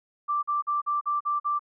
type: tone bursts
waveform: sine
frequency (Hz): 1174.7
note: D6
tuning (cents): 0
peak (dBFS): -23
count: 7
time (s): 0.28-1.594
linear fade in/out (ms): 20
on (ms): 150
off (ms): 44
effects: none